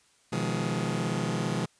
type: chord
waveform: sawtooth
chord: F half-diminished seventh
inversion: second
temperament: just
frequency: 125.72 / 157.15 / 174.61 / 209.5 Hz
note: Cb3 / Eb3 / F3 / Ab3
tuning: +31 / +18 / 0 / +15 cents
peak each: -29 dBFS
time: 0.32-1.66 s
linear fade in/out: 10 ms
effects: white hiss -64 dBFS RMS until 1.79 s + resampled to 22050 Hz